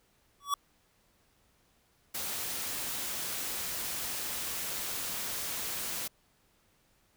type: tone with exponential growth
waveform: square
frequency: 1137 Hz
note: C#6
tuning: 44 cents sharp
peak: -24 dBFS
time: 0.4-0.54 s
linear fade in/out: 2 ms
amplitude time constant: 29 ms
type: noise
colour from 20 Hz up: white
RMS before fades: -36 dBFS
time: 2.14-6.08 s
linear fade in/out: 10 ms
effects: pink hiss -69 dBFS RMS until 7.16 s